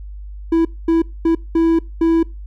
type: tone bursts at uneven times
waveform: triangle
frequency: 329.6 Hz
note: E4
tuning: in tune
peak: -9 dBFS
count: 5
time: 0.52-0.65 / 0.88-1.02 / 1.25-1.35 / 1.55-1.79 / 2.01-2.23 s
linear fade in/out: 5 ms
effects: noise-tail reverb RT60 0.3 s tail -25 dB re dry + added 50 Hz sine -29 dBFS peak until 2.46 s